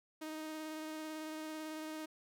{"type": "tone with vibrato", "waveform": "sawtooth", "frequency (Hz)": 312, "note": "D#4", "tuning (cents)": 5, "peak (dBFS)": -38, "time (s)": [0.21, 2.06], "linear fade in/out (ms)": 10, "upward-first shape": "triangle", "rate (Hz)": 18, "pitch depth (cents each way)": 17, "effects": []}